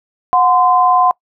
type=tone pair together; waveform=sine; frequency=730 / 1030.6 Hz; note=F#5 / C6; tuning=-24 / -27 cents; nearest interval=tritone; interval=597 cents; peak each=-11 dBFS; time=0.33-1.11 s; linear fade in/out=0 ms; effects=noise-tail reverb RT60 0.1 s tail -24 dB re dry